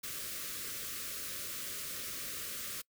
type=band-stop noise; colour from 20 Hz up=white; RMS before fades=-41 dBFS; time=0.03-2.82 s; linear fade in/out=10 ms; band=630 to 1100 Hz; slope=96 dB/octave; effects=noise-tail reverb RT60 0.1 s tail -24 dB re dry